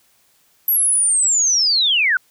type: linear sweep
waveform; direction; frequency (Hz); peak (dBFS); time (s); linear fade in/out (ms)
sine; down; 11840 to 1420; -13; 0.68-2.17; 2
effects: white hiss -58 dBFS RMS until 2.3 s